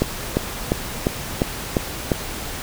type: click train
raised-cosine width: 2 ms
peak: -3 dBFS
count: 7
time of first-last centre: 0.02-2.118 s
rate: 2.86 Hz
effects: pink hiss -30 dBFS RMS until 2.62 s